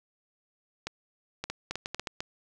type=clicks; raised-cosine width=0.2 ms; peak=-16 dBFS; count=10; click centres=0.87 / 1.44 / 1.5 / 1.71 / 1.756 / 1.859 / 1.946 / 1.996 / 2.072 / 2.205 s; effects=none